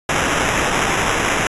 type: noise with sample-and-hold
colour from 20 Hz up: blue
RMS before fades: -18 dBFS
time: 0.09-1.47 s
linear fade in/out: 2 ms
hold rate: 4410 Hz
effects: resampled to 24000 Hz